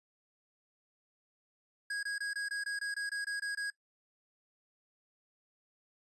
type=tone bursts; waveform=square; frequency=1647 Hz; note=G#6; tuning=15 cents flat; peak=-35 dBFS; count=12; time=1.9-3.702 s; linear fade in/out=5 ms; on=130 ms; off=22 ms; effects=noise-tail reverb RT60 0.1 s tail -18 dB re dry + resampled to 24000 Hz